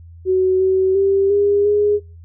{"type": "tone with pitch steps", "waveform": "sine", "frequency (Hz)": [373.6, 378.2, 392, 405.7, 414], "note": ["F#4", "F#4", "G4", "G#4", "G#4"], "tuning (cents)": [17, 38, 0, -41, -5], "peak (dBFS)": -12, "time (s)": [0.25, 2], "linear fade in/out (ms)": 50, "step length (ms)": 350, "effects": ["noise-tail reverb RT60 0.4 s tail -26 dB re dry", "added 84 Hz sine -37 dBFS peak until 2.24 s"]}